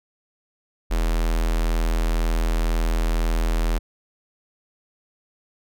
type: tone with notch filter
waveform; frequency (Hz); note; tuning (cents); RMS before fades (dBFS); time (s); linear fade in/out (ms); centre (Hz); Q
square; 41; E1; -9; -21; 0.9-3.79; 20; 120; 0.92
effects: none